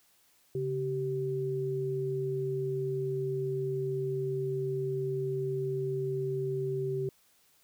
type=tone pair together; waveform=sine; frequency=138.59 / 385.9 Hz; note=C#3 / G4; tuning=0 / -27 cents; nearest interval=octave + tritone; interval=1773 cents; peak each=-34 / -31 dBFS; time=0.55-7.09 s; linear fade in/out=2 ms; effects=white hiss -66 dBFS RMS until 7.63 s